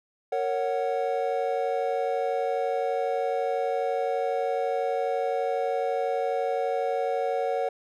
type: chord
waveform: triangle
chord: F# major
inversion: first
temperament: equal with one note detuned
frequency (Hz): 462.4 / 554.4 / 740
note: A#4 / C#5 / F#5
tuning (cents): -14 / 0 / 0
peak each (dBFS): -27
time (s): 0.32-7.69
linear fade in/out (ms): 5
effects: none